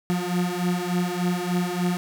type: beating tone pair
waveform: 35% pulse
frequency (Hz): 176.4 / 179.8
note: F3 / F#3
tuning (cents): +18 / -49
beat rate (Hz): 3.4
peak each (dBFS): -24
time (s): 0.1-1.97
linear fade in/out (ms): 0
effects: none